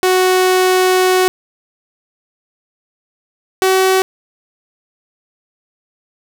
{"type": "tone pair in turn", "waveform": "sawtooth", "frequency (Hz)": [370, 378], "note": ["F#4", "F#4"], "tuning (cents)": [0, 37], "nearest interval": "unison", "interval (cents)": 37, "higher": "second", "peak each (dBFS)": -6, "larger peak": "neither", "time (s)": [[0.03, 1.28], [3.62, 4.02]], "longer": "first", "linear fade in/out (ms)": 0, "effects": []}